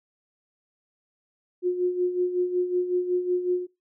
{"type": "tone with tremolo", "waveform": "sine", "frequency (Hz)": 359.7, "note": "F#4", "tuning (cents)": -49, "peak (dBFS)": -19, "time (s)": [1.62, 3.67], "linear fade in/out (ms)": 50, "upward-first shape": "sine", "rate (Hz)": 5.4, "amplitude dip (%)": 65, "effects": ["noise-tail reverb RT60 0.2 s tail -20 dB re dry"]}